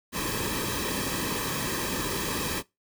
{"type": "noise with comb filter", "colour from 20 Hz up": "pink", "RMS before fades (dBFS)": -30, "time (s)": [0.12, 2.63], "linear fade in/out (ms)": 50, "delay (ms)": 1.4, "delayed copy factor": -0.7, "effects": ["noise-tail reverb RT60 0.2 s tail -21 dB re dry"]}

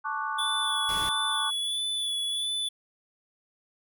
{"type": "chord", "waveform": "sine", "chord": "D major seventh", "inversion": "second", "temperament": "equal", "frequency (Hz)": [880, 1108.7, 1174.7, 1480], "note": ["A5", "C#6", "D6", "F#6"], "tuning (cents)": [0, 0, 0, 0], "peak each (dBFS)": -34, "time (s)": [0.04, 1.51], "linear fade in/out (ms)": 20}
{"type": "tone with vibrato", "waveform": "square", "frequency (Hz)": 3446, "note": "A7", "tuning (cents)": -37, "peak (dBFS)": -28, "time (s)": [0.38, 2.69], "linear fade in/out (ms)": 10, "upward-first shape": "sine", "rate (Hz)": 1.5, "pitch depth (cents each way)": 26}
{"type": "noise", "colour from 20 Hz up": "pink", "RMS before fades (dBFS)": -38, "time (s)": [0.89, 1.09], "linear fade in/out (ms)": 0}
{"effects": []}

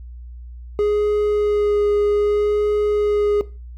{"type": "tone with vibrato", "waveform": "triangle", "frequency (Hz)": 415.3, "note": "G#4", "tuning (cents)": 0, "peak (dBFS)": -13, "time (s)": [0.79, 3.41], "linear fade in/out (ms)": 0, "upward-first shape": "sine", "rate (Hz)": 0.64, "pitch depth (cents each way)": 11, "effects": ["noise-tail reverb RT60 0.3 s tail -17 dB re dry", "added 60 Hz sine -33 dBFS peak until 3.77 s"]}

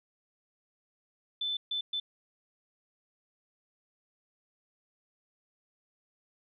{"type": "tone bursts at uneven times", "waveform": "sine", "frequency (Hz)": 3520, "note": "A7", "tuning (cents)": 0, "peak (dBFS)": -30, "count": 3, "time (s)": [[1.41, 1.57], [1.71, 1.81], [1.93, 2]], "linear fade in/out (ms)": 5, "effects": []}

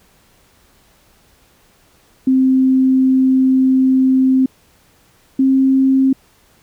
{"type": "tone pair in turn", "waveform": "sine", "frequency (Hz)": [261.6, 266.2], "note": ["C4", "C4"], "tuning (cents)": [0, 30], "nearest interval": "unison", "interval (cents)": 30, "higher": "second", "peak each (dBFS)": -9, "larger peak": "neither", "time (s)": [[2.27, 4.46], [5.39, 6.13]], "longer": "first", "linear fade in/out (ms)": 5, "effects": ["pink hiss -53 dBFS RMS until 6.62 s"]}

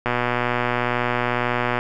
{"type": "click train", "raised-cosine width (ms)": 0.5, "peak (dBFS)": -6, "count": 212, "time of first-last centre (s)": [0.06, 1.79], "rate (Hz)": 122, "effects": []}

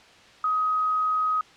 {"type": "tone", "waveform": "sine", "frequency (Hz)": 1260, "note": "D#6", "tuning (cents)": 21, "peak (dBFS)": -21, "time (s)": [0.44, 1.41], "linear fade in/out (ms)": 2, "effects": ["white hiss -51 dBFS RMS until 1.56 s", "low-pass 4000 Hz 12 dB/octave"]}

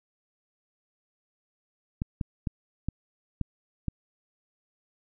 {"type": "clicks", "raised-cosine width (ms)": 5, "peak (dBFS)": -16, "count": 6, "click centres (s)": [2.019, 2.212, 2.472, 2.886, 3.413, 3.883], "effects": []}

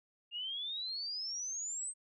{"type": "exponential sweep", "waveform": "sine", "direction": "up", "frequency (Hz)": [2794, 8400], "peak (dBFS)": -37, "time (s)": [0.31, 1.94], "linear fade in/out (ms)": 50, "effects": []}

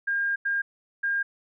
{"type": "tone bursts at uneven times", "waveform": "sine", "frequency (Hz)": 1611, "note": "G6", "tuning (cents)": 47, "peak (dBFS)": -23, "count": 3, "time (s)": [[0.07, 0.36], [0.45, 0.62], [1.03, 1.23]], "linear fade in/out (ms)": 10, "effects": []}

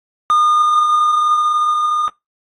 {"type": "tone with level ramp", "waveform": "triangle", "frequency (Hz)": 1218, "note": "D#6", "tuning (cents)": -37, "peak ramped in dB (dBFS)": [-8, -14], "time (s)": [0.3, 2.08], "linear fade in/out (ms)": 0, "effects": ["noise-tail reverb RT60 0.2 s tail -21 dB re dry", "AAC 32 kbps"]}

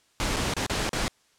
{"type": "noise with dropouts", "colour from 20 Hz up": "pink", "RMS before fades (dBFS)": -27, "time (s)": [0.2, 1.08], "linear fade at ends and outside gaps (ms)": 0, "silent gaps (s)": [[0.361, 0.367], [0.538, 0.566], [0.664, 0.697], [0.892, 0.931]], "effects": ["white hiss -64 dBFS RMS until 1.38 s", "low-pass 8000 Hz 12 dB/octave"]}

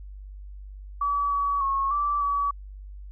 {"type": "tone with pitch steps", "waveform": "sine", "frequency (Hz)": [1144, 1136, 1095, 1163, 1140], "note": ["D6", "C#6", "C#6", "D6", "C#6"], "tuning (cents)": [-46, 42, -22, -17, 48], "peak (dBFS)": -22, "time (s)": [1.01, 2.51], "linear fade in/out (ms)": 5, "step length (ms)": 300, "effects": ["added 49 Hz sine -38 dBFS peak until 3.11 s"]}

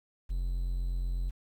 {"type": "tone", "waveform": "triangle", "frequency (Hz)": 44.09, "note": "F1", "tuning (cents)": 17, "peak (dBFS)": -27, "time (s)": [0.29, 1.31], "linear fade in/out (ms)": 20, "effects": ["10-bit"]}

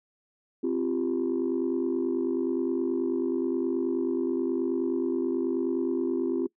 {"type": "chord", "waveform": "sine", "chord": "C suspended fourth", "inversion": "none", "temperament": "equal with one note detuned", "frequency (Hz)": [261.6, 342.6, 392], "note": ["C4", "F4", "G4"], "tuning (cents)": [0, -33, 0], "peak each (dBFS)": [-28, -27, -30], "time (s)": [0.63, 6.47], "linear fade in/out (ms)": 10, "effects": ["noise-tail reverb RT60 0.1 s tail -22 dB re dry", "tanh soft clip ceiling -19 dBFS"]}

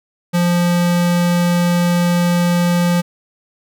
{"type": "tone", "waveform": "square", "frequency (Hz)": 174.61, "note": "F3", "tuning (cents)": 0, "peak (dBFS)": -13, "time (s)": [0.33, 3.02], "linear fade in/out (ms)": 20, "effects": []}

